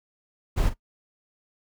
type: noise with echo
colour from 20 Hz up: brown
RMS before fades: -21 dBFS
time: 0.56-0.7 s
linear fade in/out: 20 ms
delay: 42 ms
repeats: 1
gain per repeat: -13 dB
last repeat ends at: 0.742 s
effects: noise-tail reverb RT60 0.1 s tail -18 dB re dry